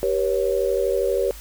sine tone cluster, 389.3 / 481.2 / 554 Hz, G4 / B4 / C#5, -12 / -45 / -1 cents, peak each -23 dBFS, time 0.03-1.31 s, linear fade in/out 0 ms, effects added 50 Hz sine -38 dBFS peak until 1.4 s + white hiss -43 dBFS RMS until 1.4 s

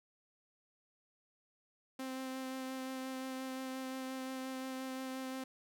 sawtooth tone with vibrato, 261.6 Hz, C4, in tune, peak -36 dBFS, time 1.99-5.44 s, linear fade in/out 5 ms, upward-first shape sine, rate 5.7 Hz, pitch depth 12 cents each way, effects none

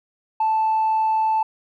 triangle tone with tanh clipping, 878 Hz, A5, 4 cents flat, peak -17 dBFS, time 0.4-1.43 s, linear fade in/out 5 ms, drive 5 dB, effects none

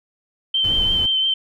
sine tone with vibrato, 3102 Hz, G7, 19 cents flat, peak -16 dBFS, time 0.54-1.34 s, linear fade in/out 5 ms, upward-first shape triangle, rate 5.8 Hz, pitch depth 26 cents each way
brown noise, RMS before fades -27 dBFS, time 0.64-1.06 s, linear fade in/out 2 ms
effects none

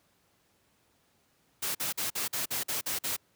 white noise bursts, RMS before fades -32 dBFS, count 9, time 1.62-3.166 s, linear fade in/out 10 ms, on 130 ms, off 47 ms, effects pink hiss -69 dBFS RMS until 3.35 s + high-pass 80 Hz 12 dB/octave

